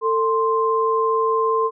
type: tone pair together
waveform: sine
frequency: 446.9 / 1047.1 Hz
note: A4 / C6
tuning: +27 / +1 cents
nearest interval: octave + minor third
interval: 1474 cents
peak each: -19 dBFS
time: 0.01-1.71 s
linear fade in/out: 50 ms
effects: none